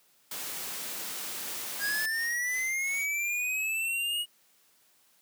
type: noise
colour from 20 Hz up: white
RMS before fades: -37 dBFS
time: 0.31-2.06 s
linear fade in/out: 5 ms
type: noise with tremolo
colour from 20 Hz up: white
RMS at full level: -45 dBFS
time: 1.43-3.06 s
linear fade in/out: 10 ms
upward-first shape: triangle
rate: 2.8 Hz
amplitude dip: 90%
type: linear sweep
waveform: square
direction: up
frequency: 1617 to 2905 Hz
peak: -29 dBFS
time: 1.79-4.26 s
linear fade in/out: 50 ms
effects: white hiss -65 dBFS RMS until 5.21 s + high-pass 150 Hz 12 dB/octave